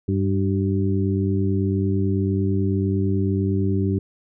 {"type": "harmonic tone with a mistuned harmonic", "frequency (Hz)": 98.2, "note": "G2", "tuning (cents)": 4, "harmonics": [1, 2, 3, 4], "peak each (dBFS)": [-21, -24, -26, -27], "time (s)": [0.08, 3.99], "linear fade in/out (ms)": 5, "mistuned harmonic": 4, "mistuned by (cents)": -41, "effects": []}